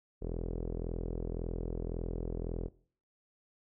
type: tone with low-pass filter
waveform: sawtooth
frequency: 41.85 Hz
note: E1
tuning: 27 cents sharp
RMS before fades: -37 dBFS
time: 0.21-2.69 s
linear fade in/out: 20 ms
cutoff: 440 Hz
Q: 3.2
effects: noise-tail reverb RT60 0.5 s tail -20 dB re dry